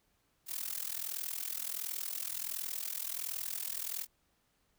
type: noise with amplitude modulation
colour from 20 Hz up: blue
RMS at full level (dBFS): -35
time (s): 0.46-4.07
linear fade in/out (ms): 50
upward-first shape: sine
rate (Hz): 41.4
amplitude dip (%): 90
effects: pink hiss -75 dBFS RMS until 4.78 s